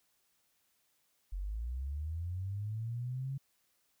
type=linear sweep; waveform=sine; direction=up; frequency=43.65 to 138.2 Hz; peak=-35 dBFS; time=1.32-3.38 s; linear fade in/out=10 ms; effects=white hiss -75 dBFS RMS until 4 s